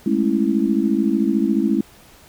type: chord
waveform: sine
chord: A major seventh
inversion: third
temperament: just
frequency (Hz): 206.2 / 220 / 275 / 330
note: G#3 / A3 / C#4 / E4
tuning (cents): -12 / 0 / -14 / +2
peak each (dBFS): -21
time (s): 0.06-1.81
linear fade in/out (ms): 5
effects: pink hiss -48 dBFS RMS until 2.28 s